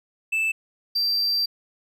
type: tone pair in turn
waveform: triangle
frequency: 2637 / 4699 Hz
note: E7 / D8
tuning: 0 / 0 cents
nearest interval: minor seventh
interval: 1000 cents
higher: second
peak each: -19 dBFS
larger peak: neither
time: 0.32-0.52 / 0.95-1.46 s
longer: second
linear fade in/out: 10 ms
effects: none